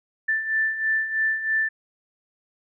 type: beating tone pair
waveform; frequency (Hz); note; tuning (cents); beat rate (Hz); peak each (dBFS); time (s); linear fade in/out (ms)
sine; 1765 / 1768.1; A6 / A6; +5 / +8; 3.1; -28 / -22; 0.28-1.69; 10
effects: none